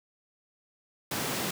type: high-pass noise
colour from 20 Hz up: pink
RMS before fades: -32 dBFS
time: 1.11-1.51 s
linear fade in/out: 5 ms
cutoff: 120 Hz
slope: 24 dB/octave
effects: none